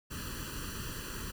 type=noise with comb filter; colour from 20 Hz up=pink; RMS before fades=-40 dBFS; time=0.1-1.32 s; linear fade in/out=20 ms; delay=0.68 ms; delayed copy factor=+0.95; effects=none